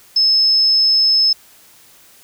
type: tone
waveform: sine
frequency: 5210 Hz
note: E8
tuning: 21 cents flat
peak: -10 dBFS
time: 0.16-1.33 s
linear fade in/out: 5 ms
effects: white hiss -47 dBFS RMS until 2.23 s